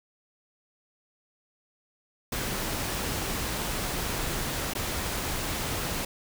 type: noise with dropouts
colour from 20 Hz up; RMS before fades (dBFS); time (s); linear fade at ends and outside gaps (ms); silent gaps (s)
pink; -31; 2.32-6.05; 5; 4.736-4.75
effects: none